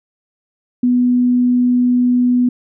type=tone; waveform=sine; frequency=246.9 Hz; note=B3; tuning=in tune; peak=-10 dBFS; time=0.83-2.49 s; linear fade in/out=5 ms; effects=none